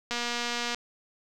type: click train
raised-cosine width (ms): 0.2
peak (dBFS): -14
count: 153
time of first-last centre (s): 0.11-0.746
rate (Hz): 239
effects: none